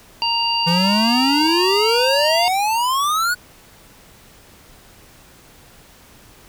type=harmonic tone; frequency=932.3 Hz; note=A#5; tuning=in tune; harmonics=1 / 3 / 5; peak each=-21 / -21 / -21 dBFS; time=0.22-2.48 s; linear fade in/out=0 ms
type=exponential sweep; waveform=square; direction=up; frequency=164.7 to 1486 Hz; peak=-17 dBFS; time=0.66-3.35 s; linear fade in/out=20 ms
effects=pink hiss -47 dBFS RMS until 6.48 s

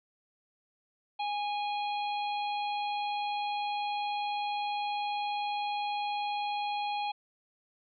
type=harmonic tone with a mistuned harmonic; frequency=825 Hz; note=G#5; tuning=12 cents flat; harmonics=1 / 3 / 4 / 5; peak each=-31 / -41 / -43 / -45 dBFS; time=1.19-7.12 s; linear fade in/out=10 ms; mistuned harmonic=5; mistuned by=+15 cents; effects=none

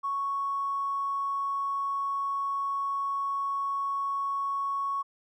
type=tone with tanh clipping; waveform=triangle; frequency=1108.7 Hz; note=C#6; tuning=in tune; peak=-27 dBFS; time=0.03-5.03 s; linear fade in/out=20 ms; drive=2 dB; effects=none

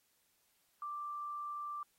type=tone; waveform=sine; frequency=1177 Hz; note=D6; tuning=3 cents sharp; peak=-39 dBFS; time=0.82-1.83 s; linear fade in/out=2 ms; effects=white hiss -75 dBFS RMS until 1.98 s + AAC 48 kbps

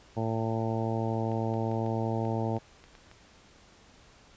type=harmonic tone; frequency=112.6 Hz; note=A2; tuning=40 cents sharp; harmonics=1 / 2 / 3 / 4 / 5 / 6 / 7 / 8; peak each=-31 / -34 / -36 / -37 / -38 / -39 / -39 / -40 dBFS; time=0.16-2.59 s; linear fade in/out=20 ms
type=clicks; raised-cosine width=0.3 ms; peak=-35 dBFS; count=9; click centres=1.317 / 1.54 / 1.715 / 1.863 / 2.252 / 2.566 / 2.84 / 2.952 / 3.114 s
effects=pink hiss -57 dBFS RMS until 4.36 s + resampled to 16000 Hz

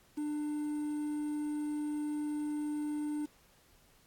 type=tone with quantisation; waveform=triangle; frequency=298.1 Hz; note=D4; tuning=26 cents sharp; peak=-31 dBFS; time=0.17-3.26 s; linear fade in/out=10 ms; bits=9; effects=pink hiss -65 dBFS RMS until 4.06 s + AAC 64 kbps

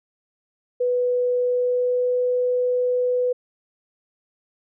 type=tone with pitch glide; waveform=sine; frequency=493.9 to 496.8 Hz; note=B4 to B4; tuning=0 to +10 cents; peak=-18 dBFS; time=0.8-3.33 s; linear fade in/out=10 ms; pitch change=+10 cents; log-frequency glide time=1.38-2.17 s; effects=none

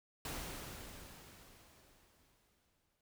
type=noise with exponential decay; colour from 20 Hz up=pink; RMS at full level=-42 dBFS; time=0.25-3.01 s; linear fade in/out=2 ms; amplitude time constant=600 ms; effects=none

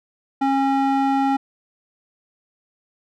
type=tone with band-pass filter; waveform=square; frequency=272.3 Hz; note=C#4; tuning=31 cents flat; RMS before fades=-19 dBFS; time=0.41-1.37 s; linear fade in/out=10 ms; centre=660 Hz; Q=1.7; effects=none

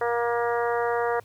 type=harmonic tone; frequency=236.7 Hz; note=A#3; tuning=27 cents sharp; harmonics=2 / 3 / 4 / 5 / 6 / 7 / 8; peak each=-25 / -29 / -31 / -33 / -35 / -36 / -37 dBFS; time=0.01-1.2 s; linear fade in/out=5 ms; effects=added 108 Hz sine -52 dBFS peak until 1.24 s + pink hiss -58 dBFS RMS until 1.24 s

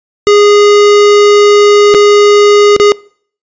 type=tone with dropouts; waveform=square; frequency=412 Hz; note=G#4; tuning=14 cents flat; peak=-3 dBFS; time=0.27-2.92 s; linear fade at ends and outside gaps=0 ms; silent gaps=1.941-1.947 / 2.764-2.799 s; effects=noise-tail reverb RT60 0.5 s tail -23 dB re dry + resampled to 16000 Hz

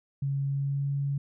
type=tone with pitch glide; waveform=sine; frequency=138.59 to 140.28 Hz; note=C#3 to C#3; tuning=0 to +21 cents; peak=-26 dBFS; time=0.22-1.18 s; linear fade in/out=5 ms; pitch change=+21 cents; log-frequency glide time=0.44-0.9 s; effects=none

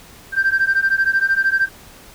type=beating tone pair; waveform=sine; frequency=1568 / 1581 Hz; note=G6 / G6; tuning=0 / +14 cents; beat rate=13 Hz; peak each=-16 dBFS; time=0.32-1.69 s; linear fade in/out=50 ms; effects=tanh soft clip ceiling -9 dBFS + pink hiss -43 dBFS RMS until 2.14 s

